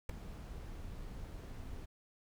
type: noise with ADSR envelope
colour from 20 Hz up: brown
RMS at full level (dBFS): -30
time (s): 0.09-1.86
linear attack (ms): 4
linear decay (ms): 7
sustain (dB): -16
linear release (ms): 17
effects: none